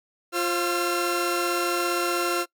sawtooth tone cluster, 349.6 / 533 / 1363 Hz, F4 / C5 / F6, +2 / +32 / -43 cents, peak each -22 / -28 / -23 dBFS, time 0.32-2.46 s, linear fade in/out 50 ms, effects noise-tail reverb RT60 0.1 s tail -23 dB re dry

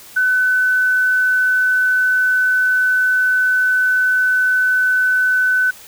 sine tone with quantisation, 1507 Hz, F#6, 31 cents sharp, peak -12 dBFS, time 0.16-5.71 s, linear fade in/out 10 ms, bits 7, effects white hiss -40 dBFS RMS until 5.87 s

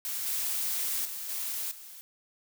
blue noise with level steps, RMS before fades -34 / -31 / -38 / -34 / -47 dBFS, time 0.05-2.01 s, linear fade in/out 0 ms, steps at 0.26 / 1.05 / 1.29 / 1.71 s, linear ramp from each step 5 ms, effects none

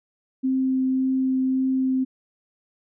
sine tone with vibrato, 261.6 Hz, C4, in tune, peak -19 dBFS, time 0.43-2.05 s, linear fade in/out 20 ms, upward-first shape triangle, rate 1.8 Hz, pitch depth 8 cents each way, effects none

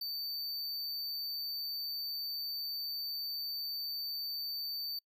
square tone, 4574 Hz, D8, 47 cents flat, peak -37 dBFS, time 0.01-4.99 s, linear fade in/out 5 ms, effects noise-tail reverb RT60 0.1 s tail -26 dB re dry

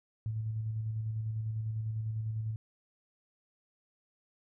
sine tone with tremolo, 110 Hz, A2, in tune, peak -31 dBFS, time 0.26-2.56 s, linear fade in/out 0 ms, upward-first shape square, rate 10 Hz, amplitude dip 30%, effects none

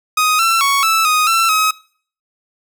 sawtooth tone with pitch steps, 1251 / 1344 / 1113 / 1317 / 1246 / 1341 / 1272 Hz, D#6 / E6 / C#6 / E6 / D#6 / E6 / D#6, +9 / +33 / +7 / -2 / +2 / +29 / +38 cents, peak -8 dBFS, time 0.17-1.71 s, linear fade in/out 5 ms, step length 220 ms, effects noise-tail reverb RT60 0.5 s tail -22 dB re dry

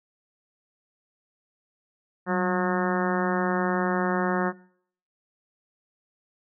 harmonic tone with a mistuned harmonic, 181.1 Hz, F#3, 37 cents flat, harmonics 1 / 2 / 3 / 4 / 5 / 6 / 7 / 8 / 9 / 10, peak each -26 / -29 / -31 / -32 / -33 / -34 / -34 / -35 / -36 / -36 dBFS, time 2.26-4.53 s, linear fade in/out 50 ms, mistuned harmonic 1, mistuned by +60 cents, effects noise-tail reverb RT60 0.6 s tail -21 dB re dry

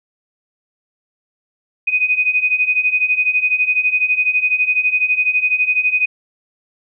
sine beating tone pair, 2489 / 2501 Hz, D#7 / D#7, 0 / +8 cents, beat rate 12 Hz, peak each -18 / -15 dBFS, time 1.87-6.06 s, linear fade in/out 10 ms, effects none

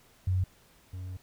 sine / triangle tone pair in turn, 92.5 / 91.97 Hz, F#2 / F#2, 0 / -10 cents, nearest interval unison, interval 10 cents, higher first, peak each -24 / -34 dBFS, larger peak first, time 0.27-0.44 / 0.93-1.17 s, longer second, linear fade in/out 5 ms, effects pink hiss -61 dBFS RMS until 1.22 s

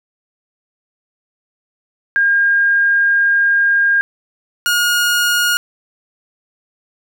sine / sawtooth tone pair in turn, 1614 / 1432.9 Hz, G#6 / F6, -50 / +44 cents, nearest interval major second, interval 206 cents, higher first, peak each -10 / -9 dBFS, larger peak second, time 2.16-4.01 / 4.66-5.57 s, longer first, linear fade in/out 0 ms, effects none

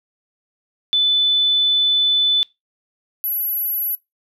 sine tone pair in turn, 3500 / 11688 Hz, A7 / F#9, -10 / -22 cents, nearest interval octave + major sixth, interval 2088 cents, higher second, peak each -13 / -19 dBFS, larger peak first, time 0.93-2.43 / 3.24-3.95 s, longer first, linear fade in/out 0 ms, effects noise-tail reverb RT60 0.2 s tail -22 dB re dry

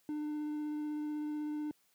triangle tone with vibrato, 300 Hz, D4, 37 cents sharp, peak -33 dBFS, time 0.09-1.71 s, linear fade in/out 0 ms, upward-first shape sine, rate 16 Hz, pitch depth 9 cents each way, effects white hiss -72 dBFS RMS until 1.94 s + high-pass 100 Hz 12 dB/octave

